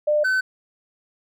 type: tone pair in turn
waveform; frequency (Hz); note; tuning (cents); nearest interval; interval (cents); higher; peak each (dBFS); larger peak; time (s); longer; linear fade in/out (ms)
sine / triangle; 599 / 1520.3; D5 / F#6; +34 / +47; octave + major third; 1613; second; -16; neither; 0.07-0.24 / 0.24-0.41; neither; 10
effects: none